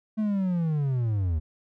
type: linear sweep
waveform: triangle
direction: down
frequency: 220 to 74.6 Hz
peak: -21 dBFS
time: 0.17-1.4 s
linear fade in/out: 20 ms
effects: none